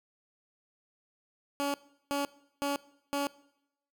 15% pulse tone bursts, 283 Hz, C#4, 36 cents sharp, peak -23 dBFS, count 4, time 1.6-3.27 s, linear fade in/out 0 ms, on 140 ms, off 370 ms, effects noise-tail reverb RT60 0.8 s tail -21 dB re dry

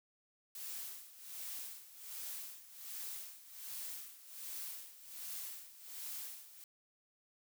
blue noise with tremolo, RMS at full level -44 dBFS, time 0.55-6.64 s, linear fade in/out 2 ms, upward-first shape sine, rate 1.3 Hz, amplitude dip 80%, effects none

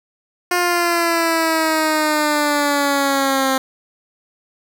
10% pulse exponential sweep, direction down, 356.8 to 263.7 Hz, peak -7 dBFS, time 0.51-3.58 s, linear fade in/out 5 ms, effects none

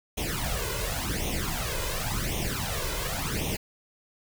pink noise with flanger, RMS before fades -30 dBFS, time 0.17-3.57 s, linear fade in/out 10 ms, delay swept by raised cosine 0.32 to 2.02 ms, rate 0.91 Hz, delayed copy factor +0.8, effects none

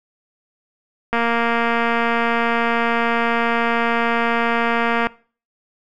click train, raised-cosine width 0.5 ms, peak -5 dBFS, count 919, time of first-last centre 1.13-5.07 s, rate 233 Hz, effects noise-tail reverb RT60 0.4 s tail -21 dB re dry

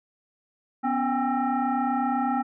sine tone with frequency modulation, 280 Hz, C#4, 18 cents sharp, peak -22 dBFS, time 0.83-2.43 s, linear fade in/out 20 ms, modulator 528 Hz, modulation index 1.8, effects none

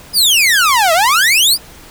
sawtooth exponential two-way sweep, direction down then up, 5120 to 629 to 5120 Hz, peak -5 dBFS, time 0.13-1.58 s, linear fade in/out 50 ms, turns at 0.93 s, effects pink hiss -38 dBFS RMS until 1.9 s

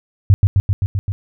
sine tone with echo, 98 Hz, G2, in tune, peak -5 dBFS, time 0.3-0.34 s, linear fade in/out 0 ms, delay 130 ms, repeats 6, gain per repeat -2 dB, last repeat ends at 1.12 s, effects none

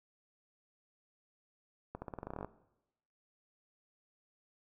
accelerating click train, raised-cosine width 1 ms, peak -27 dBFS, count 14, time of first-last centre 1.95-2.446 s, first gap 70 ms, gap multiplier 0.89, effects noise-tail reverb RT60 0.9 s tail -17 dB re dry

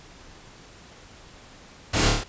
pink noise with echo, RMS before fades -23 dBFS, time 1.93-2.1 s, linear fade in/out 10 ms, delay 28 ms, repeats 5, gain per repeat -2 dB, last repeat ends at 2.24 s, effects pink hiss -48 dBFS RMS until 2.28 s + resampled to 16000 Hz

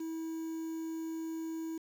triangle tone with quantisation, 323.8 Hz, E4, 31 cents flat, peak -34 dBFS, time 0-1.78 s, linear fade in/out 5 ms, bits 9, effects none

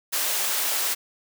white high-pass noise, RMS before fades -25 dBFS, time 0.12-0.95 s, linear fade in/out 20 ms, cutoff 450 Hz, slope 12 dB/octave, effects none

